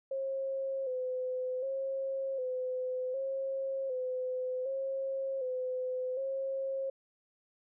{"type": "tone with vibrato", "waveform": "sine", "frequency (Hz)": 523.3, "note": "C5", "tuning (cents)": 0, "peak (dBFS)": -32, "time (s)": [0.11, 6.9], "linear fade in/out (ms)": 5, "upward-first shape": "square", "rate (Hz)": 0.66, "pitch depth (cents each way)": 48, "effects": []}